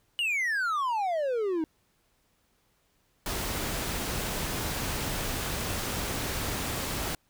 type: exponential sweep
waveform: triangle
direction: down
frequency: 2936 to 306 Hz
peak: -24 dBFS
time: 0.19-1.64 s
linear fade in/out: 0 ms
type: noise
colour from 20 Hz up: pink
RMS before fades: -32 dBFS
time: 3.26-7.15 s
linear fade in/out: 2 ms
effects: pink hiss -70 dBFS RMS until 7.29 s